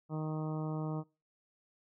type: harmonic tone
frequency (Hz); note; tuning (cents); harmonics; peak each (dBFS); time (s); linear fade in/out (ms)
155.56; D#3; 0; 1 / 2 / 3 / 4 / 5 / 6 / 7 / 8; -35 / -41 / -45 / -47 / -49 / -51 / -52 / -53; 0.09-1.04; 50
effects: noise-tail reverb RT60 0.3 s tail -23 dB re dry